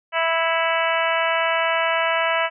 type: harmonic tone with a mistuned harmonic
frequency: 329.2 Hz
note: E4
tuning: 2 cents flat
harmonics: 2 / 3 / 4 / 5 / 6 / 7 / 8 / 9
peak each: -23 / -25 / -26 / -27 / -28 / -28 / -29 / -30 dBFS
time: 0.12-2.5 s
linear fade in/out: 50 ms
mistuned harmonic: 7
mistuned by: -29 cents
effects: none